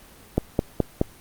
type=click train; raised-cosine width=2 ms; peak=-5 dBFS; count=4; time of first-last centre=0.38-1.014 s; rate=4.73 Hz; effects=pink hiss -49 dBFS RMS until 1.2 s + Opus 24 kbps